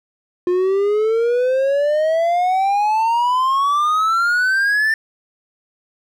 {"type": "exponential sweep", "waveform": "triangle", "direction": "up", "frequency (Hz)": [353.4, 1796], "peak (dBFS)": -12, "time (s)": [0.47, 4.94], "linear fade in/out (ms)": 2, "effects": []}